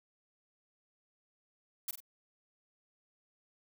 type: noise with echo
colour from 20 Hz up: blue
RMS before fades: -36 dBFS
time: 1.88-1.91 s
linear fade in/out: 5 ms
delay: 47 ms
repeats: 2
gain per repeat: -8 dB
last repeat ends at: 2.004 s
effects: none